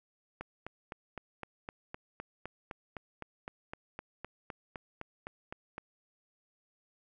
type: click train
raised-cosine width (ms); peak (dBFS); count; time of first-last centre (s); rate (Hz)
0.5; -25; 22; 0.41-5.781; 3.91
effects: none